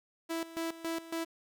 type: tone with tremolo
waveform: sawtooth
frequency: 329.6 Hz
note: E4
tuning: in tune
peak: -29 dBFS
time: 0.29-1.25 s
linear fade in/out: 20 ms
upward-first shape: square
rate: 3.6 Hz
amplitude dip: 80%
effects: 11-bit